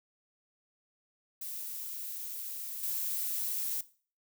violet noise with level steps, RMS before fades -40 / -34 dBFS, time 1.41-3.81 s, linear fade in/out 5 ms, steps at 2.83 s, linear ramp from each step 5 ms, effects noise-tail reverb RT60 0.4 s tail -17 dB re dry

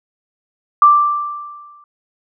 sine tone with exponential decay, 1176 Hz, D6, 2 cents sharp, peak -3 dBFS, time 0.82-1.84 s, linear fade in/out 2 ms, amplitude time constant 220 ms, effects none

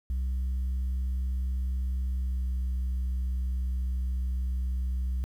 sine tone with pitch glide, 64 to 63.26 Hz, C2 to B1, -38 to +42 cents, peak -24 dBFS, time 0.1-5.24 s, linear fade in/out 0 ms, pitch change -20 cents, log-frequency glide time 2.16-2.47 s, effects tanh soft clip ceiling -26 dBFS + 10-bit

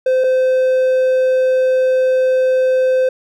triangle tone pair in turn, 516 / 516 Hz, C5 / C5, -24 / -24 cents, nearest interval unison, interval 0 cents, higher neither, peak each -9 dBFS, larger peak neither, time 0.06-0.24 / 0.24-3.09 s, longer second, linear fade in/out 5 ms, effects none

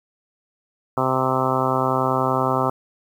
harmonic tone, 130.5 Hz, C3, 4 cents flat, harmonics 1 / 2 / 3 / 4 / 5 / 6 / 7 / 8 / 9 / 10, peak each -27 / -27 / -27 / -27 / -27 / -27 / -27 / -27 / -27 / -27 dBFS, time 0.97-2.7 s, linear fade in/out 2 ms, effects 8-bit

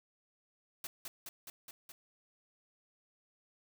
white noise with echo, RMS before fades -42 dBFS, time 0.84-0.87 s, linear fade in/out 2 ms, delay 210 ms, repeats 5, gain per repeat -2 dB, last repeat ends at 1.92 s, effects none

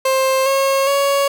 30% pulse tone with pitch steps, 528 / 543.2 / 558.8 Hz, C5 / C#5 / C#5, +16 / -35 / +14 cents, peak -11 dBFS, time 0.05-1.28 s, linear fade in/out 5 ms, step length 410 ms, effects none

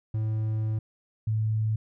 triangle / sine tone pair in turn, 109.2 / 109.2 Hz, A2 / A2, -13 / -13 cents, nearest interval unison, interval 0 cents, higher neither, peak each -23 dBFS, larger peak neither, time 0.14-0.79 / 1.27-1.76 s, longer first, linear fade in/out 5 ms, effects none

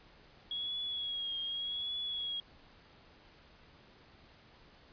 sine tone with vibrato, 3322 Hz, G#7, in tune, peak -35 dBFS, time 0.51-2.4 s, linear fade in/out 2 ms, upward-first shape triangle, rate 0.85 Hz, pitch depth 50 cents each way, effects pink hiss -60 dBFS RMS until 4.92 s + resampled to 11025 Hz

